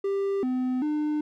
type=tone with pitch steps; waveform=triangle; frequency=395 / 254.4 / 301.2 Hz; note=G4 / C4 / D4; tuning=+13 / -48 / +44 cents; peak=-22 dBFS; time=0.04-1.21 s; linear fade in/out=5 ms; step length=390 ms; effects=none